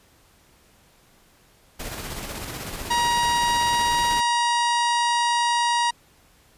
pink noise with tremolo, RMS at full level -32 dBFS, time 1.79-4.21 s, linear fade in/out 10 ms, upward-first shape square, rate 16 Hz, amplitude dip 30%
harmonic tone, 950 Hz, A#5, 33 cents sharp, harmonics 1 / 2 / 3 / 4 / 5 / 6 / 7 / 8 / 9 / 10, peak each -20 / -28 / -31 / -31 / -33 / -35 / -42 / -41 / -40 / -40 dBFS, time 2.9-5.91 s, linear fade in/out 10 ms
effects pink hiss -57 dBFS RMS until 6.57 s + resampled to 32000 Hz

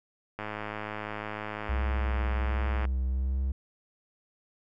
click train, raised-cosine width 0.5 ms, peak -20 dBFS, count 262, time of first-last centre 0.39-2.852 s, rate 106 Hz
triangle tone with vibrato, 65.41 Hz, C2, in tune, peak -24 dBFS, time 1.69-3.52 s, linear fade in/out 5 ms, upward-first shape triangle, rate 1.3 Hz, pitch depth 33 cents each way
effects none

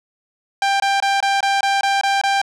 sawtooth tone bursts, 791 Hz, G5, 15 cents sharp, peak -11 dBFS, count 9, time 0.62-2.416 s, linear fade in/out 2 ms, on 180 ms, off 22 ms, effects low-pass 6000 Hz 12 dB/octave

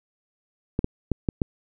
clicks, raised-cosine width 3 ms, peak -9 dBFS, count 5, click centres 0.791 / 0.844 / 1.117 / 1.288 / 1.418 s, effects none

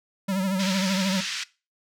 square tone with vibrato, 190.8 Hz, G3, 47 cents flat, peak -24 dBFS, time 0.28-1.21 s, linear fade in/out 10 ms, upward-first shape triangle, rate 13 Hz, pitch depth 85 cents each way
white band-pass noise, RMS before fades -31 dBFS, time 0.59-1.44 s, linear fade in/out 10 ms, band 1500 to 5600 Hz, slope 24 dB/octave
effects noise-tail reverb RT60 0.3 s tail -20 dB re dry

